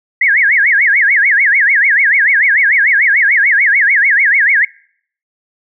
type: tone with vibrato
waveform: sine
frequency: 1895 Hz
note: A#6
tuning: 28 cents sharp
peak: -7 dBFS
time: 0.21-4.65 s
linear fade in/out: 5 ms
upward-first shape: sine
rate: 6.8 Hz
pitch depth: 290 cents each way
effects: noise-tail reverb RT60 0.6 s tail -24 dB re dry